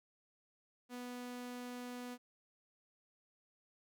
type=tone; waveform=sawtooth; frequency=246.3 Hz; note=B3; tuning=5 cents flat; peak=-40 dBFS; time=0.89-2.18 s; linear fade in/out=50 ms; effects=none